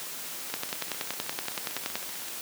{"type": "two click trains", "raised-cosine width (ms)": 0.2, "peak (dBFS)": [-23, -12], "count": [29, 16], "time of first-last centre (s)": [[0.5, 2.283], [0.54, 1.955]], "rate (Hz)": [15.7, 10.6], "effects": ["white hiss -38 dBFS RMS until 2.41 s", "high-pass 150 Hz 12 dB/octave"]}